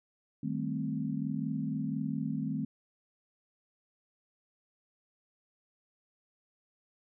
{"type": "chord", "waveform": "sine", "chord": "A half-diminished seventh", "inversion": "second", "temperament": "equal", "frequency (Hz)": [155.56, 196, 220, 261.6], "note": ["Eb3", "G3", "A3", "C4"], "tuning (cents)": [0, 0, 0, 0], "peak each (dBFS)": [-36, -39, -36, -36], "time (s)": [0.43, 2.65], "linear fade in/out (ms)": 5, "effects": []}